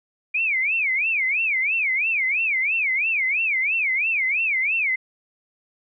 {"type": "tone with vibrato", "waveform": "sine", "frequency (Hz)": 2349, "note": "D7", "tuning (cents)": 0, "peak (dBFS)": -19, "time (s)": [0.34, 4.96], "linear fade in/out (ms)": 10, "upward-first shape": "sine", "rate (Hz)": 3, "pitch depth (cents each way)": 250, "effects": []}